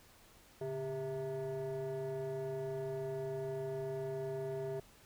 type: tone with frequency modulation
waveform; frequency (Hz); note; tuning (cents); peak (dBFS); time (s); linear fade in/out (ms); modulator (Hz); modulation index
sine; 399; G4; +31; -34; 0.61-4.8; 5; 257; 0.93
effects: tanh soft clip ceiling -36 dBFS + pink hiss -62 dBFS RMS until 5.05 s